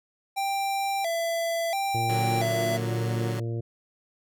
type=tone with vibrato; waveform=square; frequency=726 Hz; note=F#5; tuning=33 cents flat; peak=-26 dBFS; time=0.36-2.78 s; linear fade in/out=20 ms; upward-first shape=square; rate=0.73 Hz; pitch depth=140 cents each way
type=harmonic tone; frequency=115.4 Hz; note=A#2; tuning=17 cents flat; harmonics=1 / 2 / 3 / 4 / 5 / 6; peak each=-28 / -42 / -36 / -40 / -46 / -52 dBFS; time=1.94-3.61 s; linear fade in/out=10 ms
type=chord; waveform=15% pulse; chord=Bb augmented; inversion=none; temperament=equal; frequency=116.54 / 146.83 / 185 Hz; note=Bb2 / D3 / F#3; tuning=0 / 0 / 0 cents; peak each=-28 / -31 / -28 dBFS; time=2.09-3.4 s; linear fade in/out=5 ms
effects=none